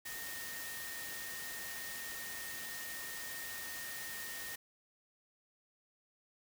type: tone in noise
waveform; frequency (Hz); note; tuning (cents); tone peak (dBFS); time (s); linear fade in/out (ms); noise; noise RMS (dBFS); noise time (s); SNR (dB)
sine; 1844; A#6; -19; -46; 0.05-4.56; 10; white; -45; 0.05-4.56; -4
effects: none